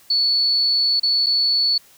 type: tone with dropouts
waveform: sine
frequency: 4435 Hz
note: C#8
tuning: in tune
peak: -15 dBFS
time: 0.1-1.78 s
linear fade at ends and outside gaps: 5 ms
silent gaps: 0.998-1.031 / 1.262-1.266 s
effects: white hiss -51 dBFS RMS until 1.97 s

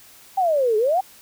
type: exponential two-way sweep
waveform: sine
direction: down then up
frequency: 795 to 415.3 to 795 Hz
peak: -16 dBFS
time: 0.37-1.01 s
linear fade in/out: 10 ms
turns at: 0.77 s
effects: white hiss -48 dBFS RMS until 1.21 s

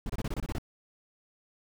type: noise bursts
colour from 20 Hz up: brown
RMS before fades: -32 dBFS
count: 9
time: 0.06-0.584 s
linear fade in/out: 2 ms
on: 36 ms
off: 25 ms
effects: none

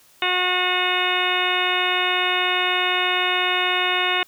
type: harmonic tone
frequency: 363.2 Hz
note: F#4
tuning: 32 cents flat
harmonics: 1 / 2 / 3 / 4 / 5 / 6 / 7 / 8 / 10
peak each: -29 / -27 / -27 / -28 / -29 / -26 / -27 / -25 / -28 dBFS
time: 0.22-4.23 s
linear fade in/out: 2 ms
effects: white hiss -54 dBFS RMS until 4.27 s

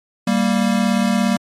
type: tone pair together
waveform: square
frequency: 196 / 233.1 Hz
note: G3 / A#3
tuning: 0 / 0 cents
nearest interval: minor third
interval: 300 cents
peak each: -18 dBFS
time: 0.27-1.37 s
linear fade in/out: 5 ms
effects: low-pass 10000 Hz 12 dB/octave + MP3 64 kbps

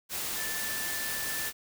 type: tone in noise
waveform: sine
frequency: 1760 Hz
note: A6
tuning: in tune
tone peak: -37 dBFS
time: 0.35-1.52 s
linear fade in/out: 50 ms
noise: white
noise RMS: -34 dBFS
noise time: 0.09-1.53 s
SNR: -6 dB
effects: none

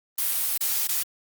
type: noise with dropouts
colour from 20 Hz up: blue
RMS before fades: -25 dBFS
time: 0.18-1.03 s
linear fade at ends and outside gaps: 5 ms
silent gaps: 0.577-0.607 / 0.873-0.888 s
effects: Opus 32 kbps

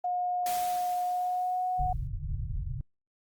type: tone with pitch glide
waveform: sine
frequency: 719 to 734.1 Hz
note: F#5 to F#5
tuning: -50 to -14 cents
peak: -27 dBFS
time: 0.04-1.93 s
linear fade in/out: 5 ms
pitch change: +36 cents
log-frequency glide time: 1-1.65 s
type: noise with exponential decay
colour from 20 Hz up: white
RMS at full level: -36 dBFS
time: 0.46-2.07 s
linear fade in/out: 2 ms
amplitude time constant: 350 ms
type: low-pass noise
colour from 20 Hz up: pink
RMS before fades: -33 dBFS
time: 1.79-2.81 s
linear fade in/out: 5 ms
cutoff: 150 Hz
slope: 96 dB/octave
effects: Opus 24 kbps

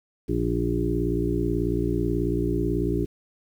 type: harmonic tone with a mistuned harmonic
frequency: 58.27 Hz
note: A#1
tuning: in tune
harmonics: 1 / 2 / 3 / 5 / 6 / 7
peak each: -29 / -30 / -30 / -28 / -28 / -30 dBFS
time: 0.28-3.06 s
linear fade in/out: 20 ms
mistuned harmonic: 1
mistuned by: -19 cents
effects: 9-bit

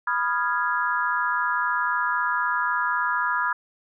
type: chord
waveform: sine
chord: F half-diminished seventh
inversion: second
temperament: equal with one note detuned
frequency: 987.8 / 1233.1 / 1396.9 / 1661.2 Hz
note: Cb6 / Eb6 / F6 / Ab6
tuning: 0 / -16 / 0 / 0 cents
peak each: -26 / -28 / -27 / -27 dBFS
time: 0.07-3.53 s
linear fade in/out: 5 ms
effects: none

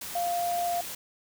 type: tone in noise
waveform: sine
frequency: 698 Hz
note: F5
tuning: 1 cent flat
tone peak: -26 dBFS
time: 0.15-0.81 s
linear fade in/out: 5 ms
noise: white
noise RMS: -38 dBFS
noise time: 0.01-0.95 s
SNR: +9 dB
effects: none

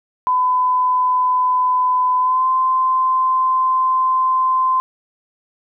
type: tone with pitch glide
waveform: sine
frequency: 1007 to 1035.3 Hz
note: B5 to C6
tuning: +33 to -19 cents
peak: -13 dBFS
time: 0.27-4.8 s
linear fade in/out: 0 ms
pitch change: +48 cents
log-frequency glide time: 2.18-2.47 s
effects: none

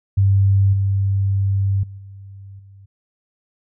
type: tone with level steps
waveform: sine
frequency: 98.1 Hz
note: G2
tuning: 2 cents sharp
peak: -11 / -15 / -32 / -35 / -41 dBFS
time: 0.17-2.86 s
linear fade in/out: 10 ms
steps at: 0.73 / 1.83 / 1.98 / 2.59 s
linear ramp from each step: 5 ms
effects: none

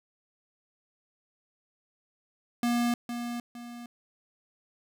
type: tone with echo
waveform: square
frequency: 238.9 Hz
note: A#3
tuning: 43 cents sharp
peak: -25 dBFS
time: 2.63-2.94 s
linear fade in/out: 2 ms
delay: 460 ms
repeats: 2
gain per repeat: -8 dB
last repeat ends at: 3.86 s
effects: none

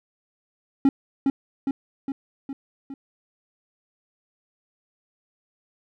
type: tone with echo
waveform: triangle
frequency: 273 Hz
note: C#4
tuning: 26 cents flat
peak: -11 dBFS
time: 0.85-0.89 s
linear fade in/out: 2 ms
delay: 410 ms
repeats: 5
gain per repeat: -4 dB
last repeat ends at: 2.94 s
effects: none

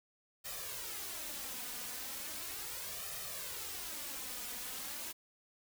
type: noise with flanger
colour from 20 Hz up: white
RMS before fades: -43 dBFS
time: 0.44-5.13 s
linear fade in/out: 20 ms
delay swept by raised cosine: 1.6 to 4.1 ms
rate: 0.37 Hz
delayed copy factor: +0.65
effects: none

